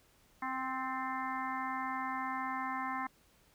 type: harmonic tone with a mistuned harmonic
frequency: 261.6 Hz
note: C4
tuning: in tune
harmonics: 1 / 3 / 4 / 5 / 6 / 7 / 8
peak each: -43 / -41 / -38 / -44 / -52 / -44 / -46 dBFS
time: 0.42-3.07 s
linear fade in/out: 5 ms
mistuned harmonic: 7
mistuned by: -37 cents
effects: pink hiss -67 dBFS RMS until 3.54 s